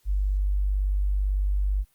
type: tone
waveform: sine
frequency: 49 Hz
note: G1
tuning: in tune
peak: -21 dBFS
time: 0.05-1.85 s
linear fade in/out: 50 ms
effects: white hiss -66 dBFS RMS until 1.94 s + Opus 48 kbps